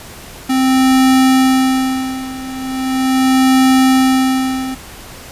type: tone with tremolo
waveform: square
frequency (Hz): 261.6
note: C4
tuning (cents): 0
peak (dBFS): -8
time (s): 0.49-4.75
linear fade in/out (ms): 10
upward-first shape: sine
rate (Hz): 0.39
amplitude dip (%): 85
effects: pink hiss -34 dBFS RMS until 5.31 s + resampled to 32000 Hz